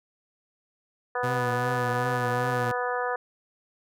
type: harmonic tone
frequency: 246.9 Hz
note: B3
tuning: in tune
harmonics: 2 / 3 / 4 / 5 / 6 / 7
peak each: -30 / -32 / -33 / -34 / -35 / -35 dBFS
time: 1.15-3.16 s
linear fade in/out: 5 ms
type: tone with vibrato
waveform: sawtooth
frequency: 123.8 Hz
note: B2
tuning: 5 cents sharp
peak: -25 dBFS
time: 1.23-2.72 s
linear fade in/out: 10 ms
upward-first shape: triangle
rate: 2.6 Hz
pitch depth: 72 cents each way
effects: none